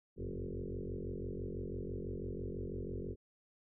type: tone with frequency modulation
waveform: sine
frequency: 158.4 Hz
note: D#3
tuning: 31 cents sharp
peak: -38 dBFS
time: 0.16-3.16 s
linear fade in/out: 50 ms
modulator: 46.1 Hz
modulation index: 6.3
effects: none